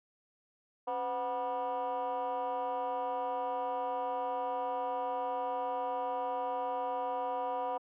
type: tone with frequency modulation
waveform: sine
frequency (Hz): 740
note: F#5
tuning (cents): 0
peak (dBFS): -30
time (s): 0.87-7.78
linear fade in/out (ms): 10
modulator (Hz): 233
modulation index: 1.3
effects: tanh soft clip ceiling -29 dBFS + high-pass 300 Hz 12 dB/octave